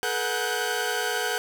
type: tone cluster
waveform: sawtooth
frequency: 427 / 481.3 / 737 / 1485 / 1575 Hz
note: G#4 / B4 / F#5 / F#6 / G6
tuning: +48 / -45 / -7 / +6 / +8 cents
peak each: -28 dBFS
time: 0.03-1.38 s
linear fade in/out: 0 ms
effects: none